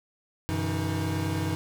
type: tone cluster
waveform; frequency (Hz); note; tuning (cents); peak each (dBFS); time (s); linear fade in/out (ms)
square; 94.6 / 124.4 / 144.6 / 163.8 / 316.3; F#2 / B2 / D3 / E3 / D#4; +39 / +13 / -27 / -11 / +29; -31 / -37 / -39 / -34 / -33; 0.49-1.55; 0
effects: none